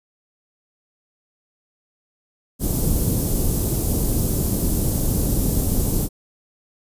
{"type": "band-stop noise", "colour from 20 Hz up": "pink", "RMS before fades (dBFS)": -20, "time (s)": [2.59, 6.09], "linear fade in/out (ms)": 50, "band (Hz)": [340, 11000], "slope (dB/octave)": 12, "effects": ["resampled to 32000 Hz"]}